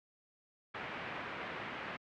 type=low-pass noise; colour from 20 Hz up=white; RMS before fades=-43 dBFS; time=0.74-1.97 s; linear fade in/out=10 ms; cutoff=2400 Hz; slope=24 dB/octave; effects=high-pass 100 Hz 12 dB/octave